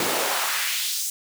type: noise with high-pass filter sweep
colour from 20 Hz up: pink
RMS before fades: -25 dBFS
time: 0-1.1 s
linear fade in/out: 2 ms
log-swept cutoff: 280 to 7200 Hz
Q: 1.3
effects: none